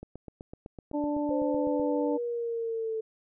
click train, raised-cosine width 2 ms, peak -28 dBFS, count 15, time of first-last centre 0.03-1.798 s, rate 7.92 Hz
harmonic tone, 293.7 Hz, D4, in tune, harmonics 1 / 2 / 3, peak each -28 / -33 / -37 dBFS, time 0.93-2.18 s, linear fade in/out 20 ms
sine linear sweep, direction down, 523.3 to 440 Hz, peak -29 dBFS, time 1.3-3.01 s, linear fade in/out 10 ms
effects none

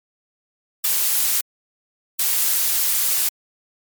blue noise bursts at uneven times, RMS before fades -19 dBFS, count 2, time 0.84-1.41 / 2.19-3.29 s, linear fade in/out 5 ms, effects MP3 96 kbps

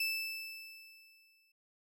30% pulse tone with exponential decay, 2637 Hz, E7, in tune, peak -28 dBFS, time 0-1.52 s, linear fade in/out 5 ms, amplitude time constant 330 ms, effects none

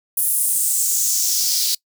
white noise with high-pass filter sweep, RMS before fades -19 dBFS, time 0.17-1.75 s, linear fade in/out 5 ms, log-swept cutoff 11000 to 4400 Hz, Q 2.9, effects noise-tail reverb RT60 0.1 s tail -24 dB re dry

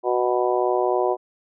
harmonic tone, 123.47 Hz, B2, in tune, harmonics 3 / 4 / 5 / 6 / 7 / 8, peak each -22 / -26 / -25 / -25 / -34 / -28 dBFS, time 0.03-1.17 s, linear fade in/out 50 ms, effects none

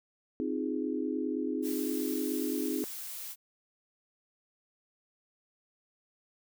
sine chord, F minor seventh, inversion second, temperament equal, 261.6 / 311.1 / 349.2 / 415.3 Hz, C4 / Eb4 / F4 / Ab4, 0 / 0 / 0 / 0 cents, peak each -34 / -34 / -39 / -37 dBFS, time 0.4-2.84 s, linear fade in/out 0 ms
blue noise, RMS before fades -41 dBFS, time 1.62-3.36 s, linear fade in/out 50 ms
effects none

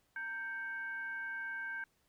sine tone with frequency modulation, 1568 Hz, G6, in tune, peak -38 dBFS, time 0.16-1.84 s, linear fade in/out 2 ms, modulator 651 Hz, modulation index 0.43, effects pink hiss -75 dBFS RMS until 2.08 s

